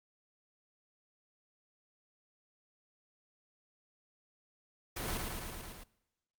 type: noise with echo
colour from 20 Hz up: pink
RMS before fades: -38 dBFS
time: 4.96-5.18 s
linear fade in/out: 10 ms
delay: 110 ms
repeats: 6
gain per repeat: -2 dB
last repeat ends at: 5.84 s
effects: noise-tail reverb RT60 0.9 s tail -21 dB re dry + Opus 48 kbps